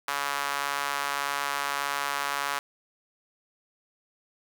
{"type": "tone with high-pass filter", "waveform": "sawtooth", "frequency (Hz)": 141.7, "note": "C#3", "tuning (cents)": 38, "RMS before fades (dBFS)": -30, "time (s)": [0.08, 2.59], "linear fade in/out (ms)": 2, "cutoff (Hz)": 1100, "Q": 1.8, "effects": []}